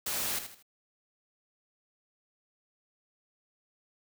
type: noise with echo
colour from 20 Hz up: white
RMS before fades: -33 dBFS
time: 0.06-0.39 s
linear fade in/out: 5 ms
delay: 79 ms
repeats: 3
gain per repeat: -9 dB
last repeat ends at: 0.627 s
effects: none